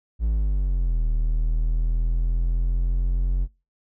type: exponential two-way sweep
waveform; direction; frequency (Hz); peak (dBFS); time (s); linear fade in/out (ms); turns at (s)
triangle; down then up; 57 to 38.89 to 44.95; -17; 0.19-3.48; 50; 1.09
effects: noise-tail reverb RT60 0.3 s tail -25 dB re dry